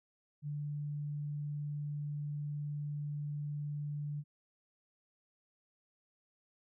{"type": "tone", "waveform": "sine", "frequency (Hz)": 146.83, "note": "D3", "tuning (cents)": 0, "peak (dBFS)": -36, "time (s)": [0.42, 4.24], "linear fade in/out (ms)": 50, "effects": []}